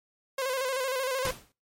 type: tone with vibrato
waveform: sawtooth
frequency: 523.3 Hz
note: C5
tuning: in tune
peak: -24 dBFS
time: 0.38-1.31 s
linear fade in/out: 5 ms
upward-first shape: square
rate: 13 Hz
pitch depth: 55 cents each way
type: noise with exponential decay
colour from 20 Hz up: pink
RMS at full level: -30 dBFS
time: 1.25-1.52 s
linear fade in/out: 0 ms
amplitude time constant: 57 ms
effects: noise-tail reverb RT60 0.3 s tail -22 dB re dry + MP3 64 kbps